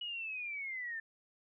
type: linear sweep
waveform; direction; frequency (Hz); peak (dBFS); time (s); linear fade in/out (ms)
sine; down; 2928 to 1769; -38; 0.01-1; 5
effects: none